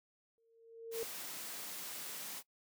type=tone with exponential growth; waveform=sine; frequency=456.8 Hz; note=A#4; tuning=35 cents flat; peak=-34 dBFS; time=0.38-1.03 s; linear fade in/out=0 ms; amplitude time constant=140 ms
type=high-pass noise; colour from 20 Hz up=white; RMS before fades=-45 dBFS; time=0.91-2.43 s; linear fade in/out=50 ms; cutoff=150 Hz; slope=24 dB/octave
effects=noise-tail reverb RT60 0.1 s tail -21 dB re dry